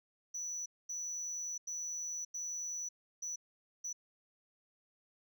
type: tone bursts at uneven times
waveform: sine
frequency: 5930 Hz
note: F#8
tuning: 3 cents sharp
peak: -35 dBFS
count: 6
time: 0.34-0.66 / 0.89-1.58 / 1.67-2.25 / 2.34-2.89 / 3.22-3.36 / 3.84-3.93 s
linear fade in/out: 10 ms
effects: tanh soft clip ceiling -37 dBFS